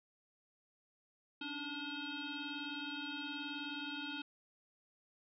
sine tone with frequency modulation, 1438 Hz, F#6, 50 cents flat, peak -40 dBFS, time 1.41-4.22 s, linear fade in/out 5 ms, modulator 579 Hz, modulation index 3.8, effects none

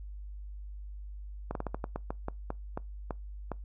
slowing click train, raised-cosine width 1 ms, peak -20 dBFS, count 13, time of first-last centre 1.51-3.517 s, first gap 42 ms, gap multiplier 1.23, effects noise-tail reverb RT60 0.2 s tail -24 dB re dry + added 50 Hz sine -40 dBFS peak until 3.64 s

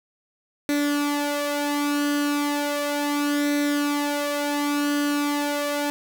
sawtooth tone with flanger, 290.1 Hz, D4, 21 cents flat, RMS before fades -24 dBFS, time 0.69-5.9 s, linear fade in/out 0 ms, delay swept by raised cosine 0.5 to 2.8 ms, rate 0.35 Hz, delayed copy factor +0.6, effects none

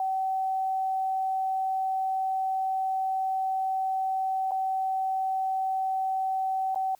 sine tone with dropouts, 763 Hz, G5, 47 cents flat, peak -25 dBFS, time 0-6.95 s, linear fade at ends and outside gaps 2 ms, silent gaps 4.51-4.517 / 6.747-6.758 s, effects white hiss -63 dBFS RMS until 6.99 s

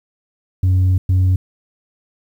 sine tone bursts at uneven times, 92.5 Hz, F#2, in tune, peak -8 dBFS, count 2, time 0.63-0.98 / 1.09-1.36 s, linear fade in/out 5 ms, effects tanh soft clip ceiling -10 dBFS + 8-bit

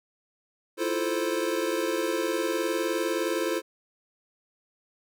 square chord, F major seventh, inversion third, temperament equal, 329.6 / 349.2 / 440 / 523.3 Hz, E4 / F4 / A4 / C5, 0 / 0 / 0 / 0 cents, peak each -32 dBFS, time 0.77-3.62 s, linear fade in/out 50 ms, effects none

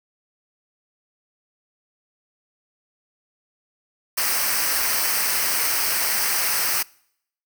white noise with comb filter, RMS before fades -22 dBFS, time 4.17-6.83 s, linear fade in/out 10 ms, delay 0.28 ms, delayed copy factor -0.65, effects noise-tail reverb RT60 0.7 s tail -25 dB re dry

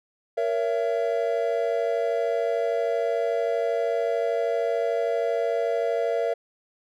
triangle chord, A# diminished, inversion none, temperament just, 466.2 / 559.4 / 671.3 Hz, A#4 / C#5 / E5, 0 / +16 / +31 cents, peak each -24 / -27 / -24 dBFS, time 0.37-6.34 s, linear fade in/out 10 ms, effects none

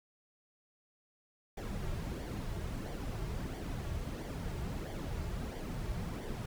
brown noise with flanger, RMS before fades -39 dBFS, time 1.57-6.46 s, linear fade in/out 5 ms, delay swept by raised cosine 0.75 to 4.05 ms, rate 1.5 Hz, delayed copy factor -0.55, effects none

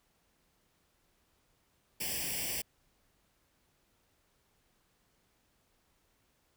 white noise with comb filter, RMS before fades -36 dBFS, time 2-2.62 s, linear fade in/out 10 ms, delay 0.38 ms, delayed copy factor +1, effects pink hiss -73 dBFS RMS until 6.56 s

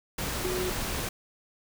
sine tone in noise, 366.6 Hz, F#4, 16 cents flat, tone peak -30 dBFS, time 0.44-0.7 s, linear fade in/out 5 ms, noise pink, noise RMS -32 dBFS, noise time 0.18-1.09 s, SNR -1 dB, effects none

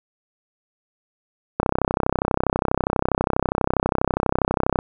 click train, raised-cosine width 1 ms, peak -4 dBFS, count 104, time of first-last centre 1.6-4.789 s, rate 32.3 Hz, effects none

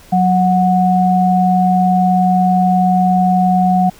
sine tone pair together, 183.7 / 734.8 Hz, F#3 / F#5, -12 / -12 cents, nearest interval 2 octaves, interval 2400 cents, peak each -12 dBFS, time 0.12-3.9 s, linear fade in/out 10 ms, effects pink hiss -43 dBFS RMS until 3.99 s

